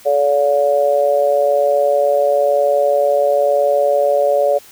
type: tone with amplitude modulation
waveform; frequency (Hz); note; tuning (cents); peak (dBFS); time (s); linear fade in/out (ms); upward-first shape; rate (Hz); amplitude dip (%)
sine; 572; D5; -46; -7; 0.05-4.59; 20; sine; 141; 90
effects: white hiss -43 dBFS RMS until 4.71 s